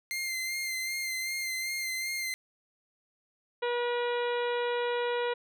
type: tone with vibrato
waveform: sawtooth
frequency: 2093 Hz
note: C7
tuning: in tune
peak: -28 dBFS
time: 0.11-2.34 s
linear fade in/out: 0 ms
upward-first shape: sine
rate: 2.6 Hz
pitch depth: 28 cents each way
type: harmonic tone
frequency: 482.4 Hz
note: B4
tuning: 41 cents flat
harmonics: 1 / 2 / 3 / 4 / 5 / 6 / 7 / 8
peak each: -29 / -35 / -39 / -41 / -43 / -45 / -46 / -47 dBFS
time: 3.62-5.34 s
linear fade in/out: 10 ms
effects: none